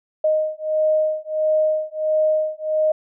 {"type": "beating tone pair", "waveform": "sine", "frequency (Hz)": [620, 621.5], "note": ["D#5", "D#5"], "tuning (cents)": [-6, -2], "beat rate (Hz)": 1.5, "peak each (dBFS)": -20, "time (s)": [0.24, 2.92], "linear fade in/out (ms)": 5, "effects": []}